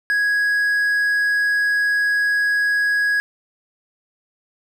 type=tone; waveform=triangle; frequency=1661.2 Hz; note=G#6; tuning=in tune; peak=-14 dBFS; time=0.1-3.2 s; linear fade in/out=0 ms; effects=none